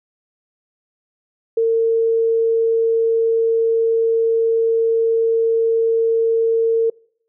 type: tone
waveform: sine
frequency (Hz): 454.6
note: A#4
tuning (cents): -43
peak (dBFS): -13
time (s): 1.57-6.9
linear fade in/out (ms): 5
effects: noise-tail reverb RT60 0.6 s tail -25 dB re dry